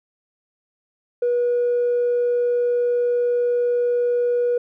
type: tone with tanh clipping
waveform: triangle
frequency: 484.3 Hz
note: B4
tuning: 34 cents flat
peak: -17 dBFS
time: 1.22-4.58 s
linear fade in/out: 5 ms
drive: 5 dB
effects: none